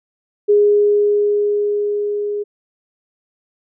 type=tone with level ramp; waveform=sine; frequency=413 Hz; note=G#4; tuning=10 cents flat; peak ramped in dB=-8 to -19 dBFS; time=0.48-2.44 s; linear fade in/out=20 ms; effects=none